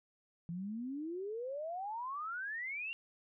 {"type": "exponential sweep", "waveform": "sine", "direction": "up", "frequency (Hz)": [164.81, 2807], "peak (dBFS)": -38, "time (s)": [0.49, 2.93], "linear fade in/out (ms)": 0, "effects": []}